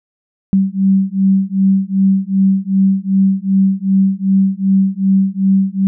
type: beating tone pair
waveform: sine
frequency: 191.8 / 194.4 Hz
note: G3 / G3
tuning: -37 / -14 cents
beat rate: 2.6 Hz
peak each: -13 dBFS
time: 0.53-5.87 s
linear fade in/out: 0 ms
effects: none